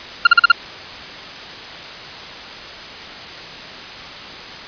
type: tone bursts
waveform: 40% pulse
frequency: 1396.9 Hz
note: F6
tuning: in tune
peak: -3 dBFS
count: 5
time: 0.25-0.519 s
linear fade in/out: 5 ms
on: 21 ms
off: 41 ms
effects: white hiss -32 dBFS RMS until 4.67 s + resampled to 11025 Hz